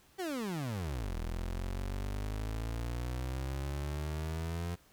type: exponential two-way sweep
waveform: 30% pulse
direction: down then up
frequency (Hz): 395.6 to 40.53 to 87.7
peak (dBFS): -32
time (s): 0.18-4.76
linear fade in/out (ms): 20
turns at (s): 1.15
effects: pink hiss -64 dBFS RMS until 4.92 s